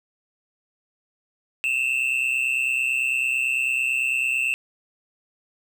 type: tone pair together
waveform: triangle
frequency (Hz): 2600 / 2729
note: E7 / F7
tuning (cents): -24 / -41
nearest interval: minor second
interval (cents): 83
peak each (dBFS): -22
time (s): 1.64-4.54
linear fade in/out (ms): 0
effects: none